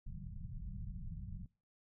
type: low-pass noise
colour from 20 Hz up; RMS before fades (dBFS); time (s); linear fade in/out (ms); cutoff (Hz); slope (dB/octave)
pink; -45; 0.06-1.46; 5; 200; 96
effects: noise-tail reverb RT60 0.3 s tail -21 dB re dry